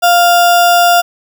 sine tone with sample-and-hold, 699 Hz, F5, 1 cent sharp, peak -5 dBFS, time 0.02-1.02 s, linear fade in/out 20 ms, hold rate 2100 Hz, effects none

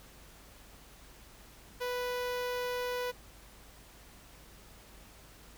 sawtooth tone with notch filter, 493.9 Hz, B4, in tune, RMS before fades -35 dBFS, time 1.8-3.12 s, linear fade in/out 20 ms, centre 8000 Hz, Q 1.4, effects added 50 Hz sine -58 dBFS peak until 5.57 s + pink hiss -56 dBFS RMS until 5.57 s

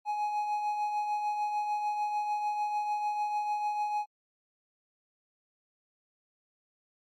triangle tone with tremolo, 837 Hz, G#5, 13 cents sharp, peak -25 dBFS, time 0.05-4.06 s, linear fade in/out 50 ms, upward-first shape triangle, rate 6.7 Hz, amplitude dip 45%, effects AAC 64 kbps

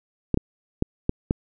clicks, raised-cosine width 3 ms, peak -7 dBFS, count 5, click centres 0.343 / 0.374 / 0.824 / 1.094 / 1.309 s, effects none

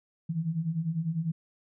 sine beating tone pair, 155.6 / 165.6 Hz, D#3 / E3, 0 / +8 cents, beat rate 10 Hz, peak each -33 / -29 dBFS, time 0.29-1.32 s, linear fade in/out 10 ms, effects none

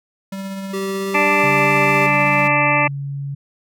square tone with tremolo, 194.1 Hz, G3, 17 cents flat, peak -25 dBFS, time 0.32-2.48 s, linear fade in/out 5 ms, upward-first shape triangle, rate 16 Hz, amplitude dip 30%
square tone with pitch glide, 388 to 396.4 Hz, G4 to G4, -18 to +19 cents, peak -23 dBFS, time 0.73-2.07 s, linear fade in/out 10 ms, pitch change +37 cents, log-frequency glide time 0.95-1.42 s
harmonic tone, 293.7 Hz, D4, in tune, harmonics 1 / 2 / 3 / 4 / 6 / 7 / 8 / 9, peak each -25 / -22 / -20 / -21 / -26 / -20 / -21 / -21 dBFS, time 1.14-2.88 s, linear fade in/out 10 ms
sine tone, 140.1 Hz, C#3, 19 cents sharp, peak -23 dBFS, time 1.43-3.35 s, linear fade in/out 10 ms
effects none

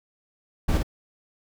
brown noise with echo, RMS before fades -21 dBFS, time 0.68-0.78 s, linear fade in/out 10 ms, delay 51 ms, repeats 1, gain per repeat -3 dB, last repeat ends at 0.831 s, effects none

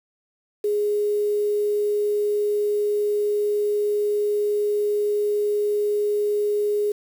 sine tone with quantisation, 415.3 Hz, G#4, in tune, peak -19 dBFS, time 0.64-6.92 s, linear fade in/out 5 ms, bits 7, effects none

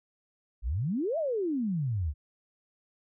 sine exponential two-way sweep, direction up then down, 48.34 to 680 to 67.6 Hz, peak -27 dBFS, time 0.62-2.14 s, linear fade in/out 50 ms, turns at 1.18 s, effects none

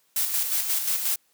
blue noise with tremolo, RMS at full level -24 dBFS, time 0.16-1.16 s, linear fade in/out 5 ms, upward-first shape square, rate 5.6 Hz, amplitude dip 45%, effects white hiss -66 dBFS RMS until 1.33 s + high-pass 150 Hz 12 dB/octave

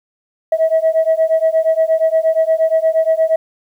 sine beating tone pair, 640 / 648.5 Hz, D#5 / E5, +49 / -28 cents, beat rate 8.5 Hz, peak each -13 dBFS, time 0.52-3.36 s, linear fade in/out 5 ms, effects tanh soft clip ceiling -6 dBFS + 8-bit

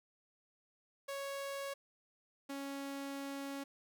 sawtooth tone pair in turn, 554.4 / 277.2 Hz, C#5 / C#4, 0 / 0 cents, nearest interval octave, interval 1200 cents, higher first, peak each -36 / -37 dBFS, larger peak first, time 1.08-1.74 / 2.49-3.64 s, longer second, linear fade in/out 10 ms, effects none

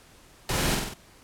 pink noise with echo, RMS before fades -27 dBFS, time 0.49-0.75 s, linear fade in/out 2 ms, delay 47 ms, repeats 4, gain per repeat -3 dB, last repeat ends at 0.938 s, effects pink hiss -54 dBFS RMS until 1.23 s + low-pass 12000 Hz 12 dB/octave

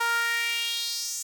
sawtooth tone with high-pass filter sweep, 466.2 Hz, A#4, in tune, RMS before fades -28 dBFS, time 0-1.23 s, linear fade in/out 10 ms, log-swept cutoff 1100 to 7200 Hz, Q 3.4, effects none

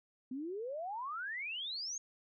sine exponential sweep, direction up, 246.9 to 6645 Hz, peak -38 dBFS, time 0.31-1.98 s, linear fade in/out 5 ms, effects none

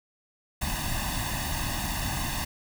pink noise with comb filter, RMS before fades -30 dBFS, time 0.61-2.45 s, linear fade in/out 10 ms, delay 1.1 ms, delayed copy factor +1, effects none

